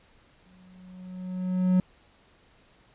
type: tone with exponential growth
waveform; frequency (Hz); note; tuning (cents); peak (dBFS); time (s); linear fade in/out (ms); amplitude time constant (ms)
triangle; 183.6; F#3; -13; -15; 0.46-1.8; 2; 290
effects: pink hiss -60 dBFS RMS until 2.94 s + resampled to 8000 Hz